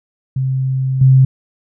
sine tone with level steps, 131.9 Hz, C3, 14 cents sharp, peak -14 / -5 dBFS, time 0.36-1.25 s, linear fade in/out 5 ms, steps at 1.01 s, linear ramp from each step 5 ms, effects none

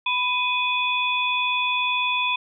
sine tone cluster, 994 / 2500 / 3442 Hz, B5 / D#7 / A7, +11 / +8 / -39 cents, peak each -25 / -23 / -27 dBFS, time 0.06-2.36 s, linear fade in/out 5 ms, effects none

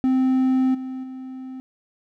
triangle tone with level steps, 260 Hz, C4, 11 cents flat, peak -14 / -26 / -30 dBFS, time 0.04-1.6 s, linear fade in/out 0 ms, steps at 0.74 / 1.03 s, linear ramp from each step 10 ms, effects none

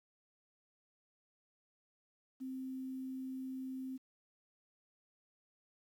sine tone with quantisation, 261.6 Hz, C4, in tune, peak -40 dBFS, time 2.4-3.98 s, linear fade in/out 20 ms, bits 11, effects none

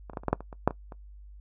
clicks, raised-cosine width 1 ms, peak -26 / -29 / -18 / -30 / -12 / -8 / -26 / -28 / -6 / -22 / -28 dBFS, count 11, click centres 0.098 / 0.134 / 0.172 / 0.235 / 0.283 / 0.33 / 0.406 / 0.528 / 0.676 / 0.708 / 0.922 s, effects noise-tail reverb RT60 0.1 s tail -20 dB re dry + added 50 Hz sine -45 dBFS peak until 1.4 s

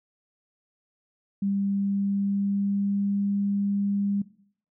sine tone with pitch glide, 198.4 to 200.7 Hz, G3 to G3, +21 to +41 cents, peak -23 dBFS, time 1.42-4.22 s, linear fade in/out 5 ms, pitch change +20 cents, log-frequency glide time 1.67-3.4 s, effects noise-tail reverb RT60 0.6 s tail -18 dB re dry

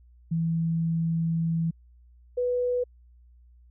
sine tone pair in turn, 164.6 / 493.2 Hz, E3 / B4, -2 / -2 cents, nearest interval octave + perfect fifth, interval 1900 cents, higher second, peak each -23 dBFS, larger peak neither, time 0.31-1.71 / 2.37-2.84 s, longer first, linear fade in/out 10 ms, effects added 60 Hz sine -52 dBFS peak until 3.7 s

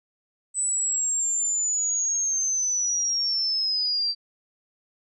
sine linear sweep, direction down, 8030 to 4663 Hz, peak -22 dBFS, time 0.54-4.15 s, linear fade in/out 50 ms, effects none

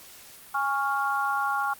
sine chord, Db major, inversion second, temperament equal with one note detuned, 822.5 / 1108.7 / 1396.9 Hz, Ab5 / Db6 / F6, -17 / 0 / 0 cents, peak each -28 dBFS, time 0.54-1.74 s, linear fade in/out 10 ms, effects white hiss -48 dBFS RMS until 1.79 s + Opus 48 kbps

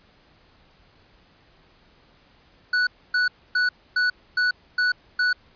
square tone bursts, 1480 Hz, F#6, in tune, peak -19 dBFS, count 7, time 2.73-5.33 s, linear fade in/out 5 ms, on 140 ms, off 270 ms, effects pink hiss -57 dBFS RMS until 5.55 s + resampled to 11025 Hz

